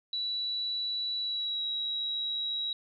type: tone with pitch glide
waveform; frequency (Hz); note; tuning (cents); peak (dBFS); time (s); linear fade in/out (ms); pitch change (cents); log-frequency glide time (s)
sine; 3939 to 3862; B7 to B7; -5 to -39; -30; 0.13-2.73; 2; -34; 1.2-1.64
effects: none